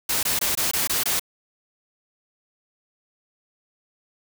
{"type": "noise bursts", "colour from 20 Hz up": "white", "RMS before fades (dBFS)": -23, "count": 7, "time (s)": [0.09, 1.196], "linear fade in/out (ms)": 5, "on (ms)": 140, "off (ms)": 21, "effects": []}